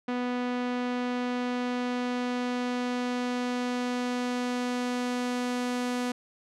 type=tone with low-pass filter sweep; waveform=sawtooth; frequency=246.9 Hz; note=B3; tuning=in tune; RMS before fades=-30 dBFS; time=0.08-6.12 s; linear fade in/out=5 ms; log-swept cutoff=3000 to 9500 Hz; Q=0.71; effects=none